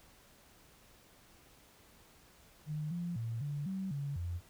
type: tone with pitch steps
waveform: sine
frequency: 152 / 173.2 / 114.7 / 144.9 / 191.1 / 141.5 / 86.8 Hz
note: D#3 / F3 / A#2 / D3 / G3 / C#3 / F2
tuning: -40 / -14 / -28 / -23 / -44 / +36 / -10 cents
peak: -35 dBFS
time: 2.66-4.41 s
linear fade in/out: 50 ms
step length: 250 ms
effects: pink hiss -62 dBFS RMS until 4.49 s